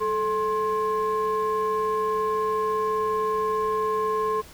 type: ring-modulated tone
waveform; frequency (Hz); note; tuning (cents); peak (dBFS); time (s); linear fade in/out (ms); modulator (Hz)
triangle; 312.6; D#4; +8; -17; 0-4.42; 20; 747
effects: pink hiss -47 dBFS RMS until 4.53 s